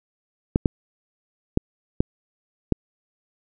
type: clicks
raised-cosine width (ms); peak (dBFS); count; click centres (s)
3; -4; 5; 0.559 / 0.658 / 1.574 / 2.005 / 2.723
effects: none